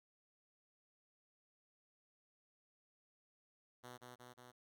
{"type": "tone with echo", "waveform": "5% pulse", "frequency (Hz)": 123.47, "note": "B2", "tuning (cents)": 0, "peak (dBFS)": -40, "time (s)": [3.83, 3.98], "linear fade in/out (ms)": 20, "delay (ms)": 180, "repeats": 3, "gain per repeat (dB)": -2, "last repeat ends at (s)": 4.52, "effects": []}